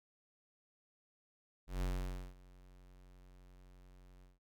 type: tone with ADSR envelope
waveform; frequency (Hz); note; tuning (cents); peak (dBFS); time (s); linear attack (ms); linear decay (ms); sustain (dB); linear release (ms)
square; 45.79; F#1; -17; -34; 1.67-4.39; 150; 520; -24; 160
effects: none